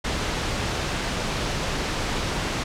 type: noise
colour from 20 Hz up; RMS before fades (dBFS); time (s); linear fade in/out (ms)
pink; -26; 0.04-2.64; 10
effects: low-pass 6000 Hz 12 dB/octave